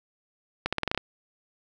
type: accelerating click train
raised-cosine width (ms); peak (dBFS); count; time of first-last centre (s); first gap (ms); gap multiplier
0.3; -10; 8; 0.66-0.976; 66; 0.87
effects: none